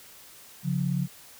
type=tone pair together; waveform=sine; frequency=140.1 / 178.05 Hz; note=C#3 / F3; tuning=+19 / +34 cents; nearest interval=major third; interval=415 cents; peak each=-27 dBFS; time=0.63-1.08 s; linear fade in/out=50 ms; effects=white hiss -50 dBFS RMS until 1.39 s